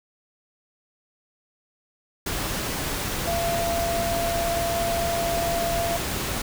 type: tone in noise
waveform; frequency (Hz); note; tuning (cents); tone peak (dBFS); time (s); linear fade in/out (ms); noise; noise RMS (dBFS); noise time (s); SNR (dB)
sine; 680; F5; -46; -24; 3.27-5.97; 5; pink; -28; 2.26-6.42; +1
effects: none